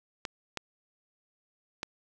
clicks, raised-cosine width 0.2 ms, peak -16 dBFS, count 3, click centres 0.252 / 0.573 / 1.831 s, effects none

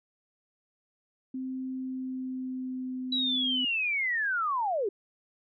sine tone with pitch glide, 260 to 255.1 Hz, C4 to C4, -11 to -44 cents, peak -32 dBFS, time 1.34-3.65 s, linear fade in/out 5 ms, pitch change -33 cents, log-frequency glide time 1.72-3.25 s
sine linear sweep, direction down, 3945 to 367.8 Hz, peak -26 dBFS, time 3.12-4.89 s, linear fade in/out 5 ms
effects none

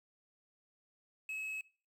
triangle tone with quantisation, 2575 Hz, E7, 41 cents flat, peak -37 dBFS, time 1.29-1.61 s, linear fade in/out 2 ms, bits 10, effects noise-tail reverb RT60 0.4 s tail -21 dB re dry

